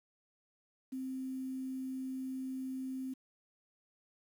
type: tone with quantisation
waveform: sine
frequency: 261.6 Hz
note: C4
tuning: in tune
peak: -37 dBFS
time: 0.92-3.14 s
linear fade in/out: 10 ms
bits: 10
effects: none